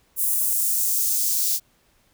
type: noise with high-pass filter sweep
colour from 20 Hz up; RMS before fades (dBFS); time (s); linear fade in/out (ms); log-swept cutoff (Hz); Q
blue; -22; 0.16-1.6; 50; 10000 to 4800; 1.3
effects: pink hiss -62 dBFS RMS until 2.13 s